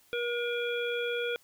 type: harmonic tone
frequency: 478.2 Hz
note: A#4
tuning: 44 cents sharp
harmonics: 1 / 3 / 5 / 7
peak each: -31 / -36 / -38 / -39 dBFS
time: 0.13-1.36 s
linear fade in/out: 0 ms
effects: white hiss -63 dBFS RMS until 1.43 s